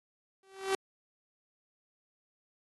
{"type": "tone with exponential growth", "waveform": "sawtooth", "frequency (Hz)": 385.9, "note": "G4", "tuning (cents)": -27, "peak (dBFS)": -21, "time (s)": [0.43, 0.75], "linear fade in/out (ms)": 2, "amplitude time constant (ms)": 68, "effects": ["AAC 32 kbps"]}